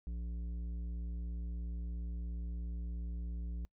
sine tone with tanh clipping, 58.5 Hz, A#1, 7 cents sharp, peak -39 dBFS, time 0.07-3.65 s, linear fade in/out 0 ms, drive 10 dB, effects noise-tail reverb RT60 0.1 s tail -25 dB re dry

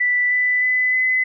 sine tone with pitch steps, 1975 / 1991 / 2007 / 2023 Hz, B6 / B6 / B6 / B6, 0 / +14 / +27 / +41 cents, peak -15 dBFS, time 0-1.24 s, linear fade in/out 10 ms, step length 310 ms, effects none

